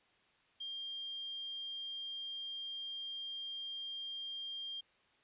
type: tone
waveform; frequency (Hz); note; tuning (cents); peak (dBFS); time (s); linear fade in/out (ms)
sine; 3200; G7; +35; -40; 0.6-4.81; 10
effects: white hiss -70 dBFS RMS until 5.23 s + resampled to 8000 Hz